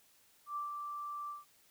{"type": "tone with ADSR envelope", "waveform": "sine", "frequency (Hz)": 1172, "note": "D6", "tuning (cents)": -4, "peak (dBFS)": -35, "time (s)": [0.46, 1.45], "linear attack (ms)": 100, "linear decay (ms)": 140, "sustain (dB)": -4, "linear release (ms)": 160, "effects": ["white hiss -67 dBFS RMS until 1.7 s"]}